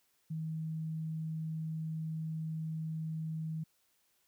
sine tone, 159.1 Hz, D#3, 39 cents sharp, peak -35 dBFS, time 0.3-3.64 s, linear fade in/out 10 ms, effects white hiss -74 dBFS RMS until 4.27 s

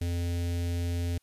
square tone with notch filter, 86.4 Hz, F2, 18 cents flat, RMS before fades -30 dBFS, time 0.01-1.18 s, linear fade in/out 5 ms, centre 1100 Hz, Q 0.64, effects white hiss -73 dBFS RMS until 1.22 s + resampled to 32000 Hz

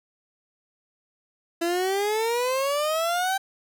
30% pulse exponential sweep, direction up, 333.8 to 784 Hz, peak -20 dBFS, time 1.61-3.38 s, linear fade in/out 10 ms, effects none

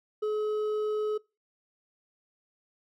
triangle tone with hard clipping, 426 Hz, G#4, 44 cents sharp, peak -28 dBFS, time 0.22-1.18 s, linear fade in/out 10 ms, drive 8 dB, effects noise-tail reverb RT60 0.3 s tail -25 dB re dry

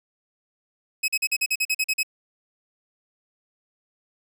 sawtooth tone bursts, 2554 Hz, D#7, 45 cents sharp, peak -17 dBFS, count 11, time 1.03-2.032 s, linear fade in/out 10 ms, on 52 ms, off 43 ms, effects none

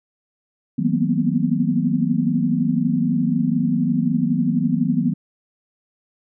sine tone cluster, 159.6 / 185.1 / 230 / 242.1 / 254 Hz, D#3 / F#3 / A#3 / B3 / B3, +44 / +1 / -23 / -34 / +49 cents, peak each -23 dBFS, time 0.78-5.14 s, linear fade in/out 10 ms, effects none

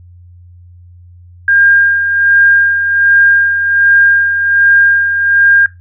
sine tone with tremolo, 1608 Hz, G6, 44 cents sharp, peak -4 dBFS, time 1.48-5.66 s, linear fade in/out 2 ms, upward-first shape sine, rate 1.3 Hz, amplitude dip 55%, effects noise-tail reverb RT60 0.2 s tail -18 dB re dry + added 88 Hz sine -35 dBFS peak until 5.8 s

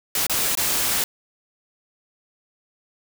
white noise with dropouts, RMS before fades -22 dBFS, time 0.15-1.04 s, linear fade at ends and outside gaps 2 ms, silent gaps 0.267-0.296 / 0.552-0.573 s, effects none

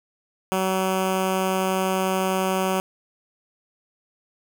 10% pulse tone with notch filter, 188.7 Hz, F#3, 34 cents sharp, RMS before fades -23 dBFS, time 0.52-2.8 s, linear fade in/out 0 ms, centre 4300 Hz, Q 2, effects none

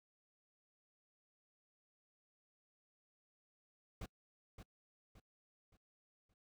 brown noise with echo, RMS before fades -45 dBFS, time 4.01-4.06 s, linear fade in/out 5 ms, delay 570 ms, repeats 4, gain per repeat -8 dB, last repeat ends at 6.34 s, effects noise-tail reverb RT60 0.1 s tail -26 dB re dry

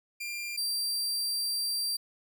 sawtooth tone pair in turn, 2388 / 4708 Hz, D7 / D8, +28 / +3 cents, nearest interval octave, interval 1175 cents, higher second, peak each -31 / -26 dBFS, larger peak second, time 0.2-0.57 / 0.57-1.97 s, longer second, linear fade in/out 10 ms, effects none

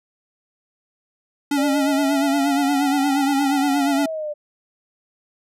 square tone with vibrato, 280 Hz, C#4, 18 cents sharp, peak -18 dBFS, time 1.51-4.06 s, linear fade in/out 5 ms, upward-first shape sine, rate 8.5 Hz, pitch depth 56 cents each way
sine linear two-way sweep, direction up then down, 587.3 to 811 to 587.3 Hz, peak -24 dBFS, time 1.57-4.34 s, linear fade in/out 20 ms, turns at 3.38 s
effects resampled to 32000 Hz

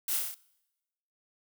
blue noise with echo, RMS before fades -32 dBFS, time 0.08-0.17 s, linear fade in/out 2 ms, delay 29 ms, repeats 6, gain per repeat -2 dB, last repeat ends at 0.344 s, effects noise-tail reverb RT60 1.0 s tail -24 dB re dry

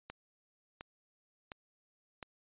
click train, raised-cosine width 0.3 ms, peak -27 dBFS, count 4, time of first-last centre 0.1-2.228 s, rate 1.41 Hz, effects resampled to 8000 Hz

